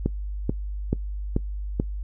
click train, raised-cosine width 3 ms, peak -9 dBFS, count 5, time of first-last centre 0.06-1.799 s, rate 2.3 Hz, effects noise-tail reverb RT60 0.1 s tail -21 dB re dry + added 50 Hz sine -28 dBFS peak until 2.03 s

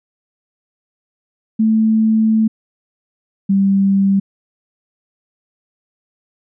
sine tone pair in turn, 220 / 196 Hz, A3 / G3, 0 / 0 cents, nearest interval major second, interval 200 cents, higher first, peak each -10 dBFS, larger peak neither, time 1.59-2.48 / 3.49-4.2 s, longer first, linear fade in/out 10 ms, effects none

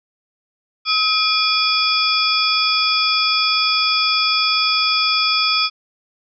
sine tone cluster, 1281 / 2426 / 3391 / 4733 / 5190 Hz, E6 / D#7 / G#7 / D8 / E8, -50 / -44 / +35 / +13 / -28 cents, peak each -21 dBFS, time 0.85-5.7 s, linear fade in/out 50 ms, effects none

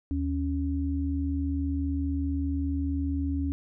sine tone pair together, 77.78 / 277.2 Hz, D#2 / C#4, 0 / 0 cents, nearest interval octave + minor seventh, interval 2200 cents, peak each -28 / -29 dBFS, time 0.11-3.52 s, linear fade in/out 0 ms, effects none

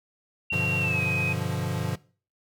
sine tone with pitch glide, 2745 to 2517 Hz, F7 to D#7, -31 to +19 cents, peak -25 dBFS, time 0.5-1.33 s, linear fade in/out 5 ms, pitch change -150 cents, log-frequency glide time 0.79-1.02 s
square chord, G dominant seventh, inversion none, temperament equal, 98 / 123.47 / 146.83 / 174.61 Hz, G2 / B2 / D3 / F3, 0 / 0 / 0 / 0 cents, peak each -33 dBFS, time 0.52-1.96 s, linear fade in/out 10 ms
effects noise-tail reverb RT60 0.4 s tail -21 dB re dry

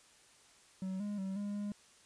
triangle tone with pitch steps, 188.6 / 206 / 191.6 / 203.9 / 205.3 Hz, F#3 / G#3 / G3 / G#3 / G#3, +33 / -14 / -39 / -32 / -20 cents, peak -34 dBFS, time 0.82-1.72 s, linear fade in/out 2 ms, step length 180 ms, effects white hiss -63 dBFS RMS until 2.05 s + resampled to 22050 Hz

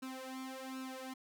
sawtooth tone with flanger, 261.7 Hz, C4, in tune, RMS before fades -45 dBFS, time 0.02-1.14 s, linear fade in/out 10 ms, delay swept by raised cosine 0.74 to 2.94 ms, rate 1.3 Hz, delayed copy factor +0.9, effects none

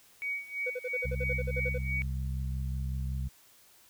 sine tone with tremolo, 2252 Hz, C#7, 27 cents sharp, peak -30 dBFS, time 0.22-2.02 s, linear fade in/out 0 ms, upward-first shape sine, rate 3 Hz, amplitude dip 85%
triangle tone bursts, 500 Hz, B4, 21 cents sharp, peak -30 dBFS, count 13, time 0.66-1.783 s, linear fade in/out 10 ms, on 43 ms, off 47 ms
harmonic tone, 65.41 Hz, C2, in tune, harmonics 1 / 2 / 3, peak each -32 / -36 / -45 dBFS, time 1.04-3.29 s, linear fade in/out 20 ms
effects white hiss -60 dBFS RMS until 3.89 s

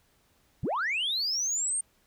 sine linear sweep, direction up, 72.3 to 8870 Hz, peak -25 dBFS, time 0.63-1.81 s, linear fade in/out 5 ms, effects tanh soft clip ceiling -24 dBFS + pink hiss -67 dBFS RMS until 2.06 s

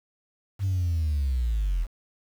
sine linear sweep, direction down, 100 to 38.89 Hz, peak -21 dBFS, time 0.59-1.87 s, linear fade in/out 50 ms, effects tanh soft clip ceiling -19 dBFS + 8-bit

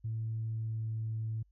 sine tone with pitch glide, 111.7 to 110.93 Hz, A2 to A2, +27 to +15 cents, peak -32 dBFS, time 0.04-1.43 s, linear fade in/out 10 ms, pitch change -12 cents, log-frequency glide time 0.47-0.9 s, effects tanh soft clip ceiling -28 dBFS + added 50 Hz sine -64 dBFS peak until 1.51 s

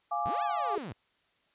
sine chord, D diminished, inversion first, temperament equal, 698.5 / 830.6 / 1174.7 Hz, F5 / Ab5 / D6, 0 / 0 / 0 cents, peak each -33 dBFS, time 0.11-0.76 s, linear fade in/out 10 ms
sawtooth linear two-way sweep, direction up then down, 30.94 to 880 to 82.1 Hz, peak -34 dBFS, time 0.25-0.93 s, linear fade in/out 10 ms, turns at 0.43 s
sine tone with exponential growth, 415.3 Hz, G#4, in tune, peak -25 dBFS, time 0.66-0.78 s, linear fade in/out 2 ms, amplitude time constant 24 ms
effects white hiss -70 dBFS RMS until 1.54 s + resampled to 8000 Hz

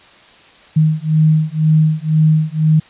sine beating tone pair, 155.2 / 157.2 Hz, D#3 / D#3, -4 / +18 cents, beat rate 2 Hz, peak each -13 dBFS, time 0.76-2.8 s, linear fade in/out 10 ms, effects white hiss -44 dBFS RMS until 2.89 s + resampled to 8000 Hz

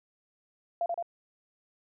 sine tone with echo, 686 Hz, F5, 31 cents flat, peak -26 dBFS, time 0.81-0.86 s, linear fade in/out 2 ms, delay 83 ms, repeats 2, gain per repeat -2 dB, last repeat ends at 1.026 s, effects none

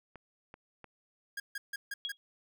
clicks, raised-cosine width 0.5 ms, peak -33 dBFS, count 3, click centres 0.157 / 0.541 / 0.843 s
45% pulse tone bursts, 1633 Hz, G#6, 30 cents flat, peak -36 dBFS, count 5, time 1.37-2.12 s, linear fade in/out 5 ms, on 30 ms, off 150 ms
sine tone with exponential decay, 3302 Hz, G#7, 11 cents flat, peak -30 dBFS, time 2.05-2.17 s, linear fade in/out 0 ms, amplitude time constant 26 ms
effects none

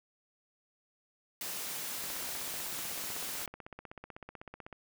white high-pass noise, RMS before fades -39 dBFS, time 1.41-3.46 s, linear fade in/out 2 ms, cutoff 100 Hz, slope 48 dB/octave
click train, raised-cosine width 0.5 ms, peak -30 dBFS, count 44, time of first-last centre 2.04-4.728 s, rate 16 Hz
effects none

